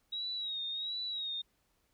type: tone with vibrato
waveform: sine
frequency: 3809 Hz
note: A#7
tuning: 37 cents sharp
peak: -35 dBFS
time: 0.12-1.42 s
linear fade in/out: 10 ms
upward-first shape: sine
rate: 1.4 Hz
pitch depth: 69 cents each way
effects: pink hiss -75 dBFS RMS until 1.93 s